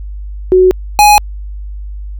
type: tone pair in turn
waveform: sine / square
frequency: 370 / 833.7 Hz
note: F#4 / G#5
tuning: 0 / +6 cents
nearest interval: octave + major second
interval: 1406 cents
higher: second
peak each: -3 dBFS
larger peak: neither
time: 0.52-0.71 / 0.99-1.18 s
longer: neither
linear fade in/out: 0 ms
effects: added 50 Hz sine -21 dBFS peak until 2.19 s